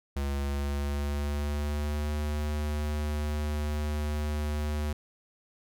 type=tone with pitch glide; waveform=square; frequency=70.2 to 74.81 Hz; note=C#2 to D2; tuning=+22 to +33 cents; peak=-29 dBFS; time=0.16-4.93 s; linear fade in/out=5 ms; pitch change=+111 cents; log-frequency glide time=0.34-2.16 s; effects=none